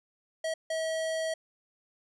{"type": "tone bursts at uneven times", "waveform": "square", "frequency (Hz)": 643, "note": "E5", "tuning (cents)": -43, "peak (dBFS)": -30, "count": 2, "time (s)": [[0.44, 0.54], [0.7, 1.34]], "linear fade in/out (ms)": 5, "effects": ["resampled to 24000 Hz"]}